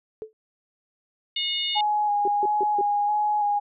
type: tone with exponential decay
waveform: sine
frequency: 436.3 Hz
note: A4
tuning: 15 cents flat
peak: -27 dBFS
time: 0.22-0.33 s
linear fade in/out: 0 ms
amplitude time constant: 23 ms
type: harmonic tone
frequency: 724 Hz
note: F#5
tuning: 38 cents flat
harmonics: 3 / 4 / 5 / 6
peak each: -35 / -27 / -28 / -37 dBFS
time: 1.36-1.81 s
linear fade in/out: 5 ms
type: tone with vibrato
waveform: sine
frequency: 830.6 Hz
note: G#5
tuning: in tune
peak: -20 dBFS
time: 1.75-3.6 s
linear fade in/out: 20 ms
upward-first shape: square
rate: 1.5 Hz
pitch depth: 18 cents each way
type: tone bursts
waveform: sine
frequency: 392 Hz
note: G4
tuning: in tune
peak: -24 dBFS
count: 4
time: 2.25-2.812 s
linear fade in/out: 2 ms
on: 28 ms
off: 150 ms
effects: none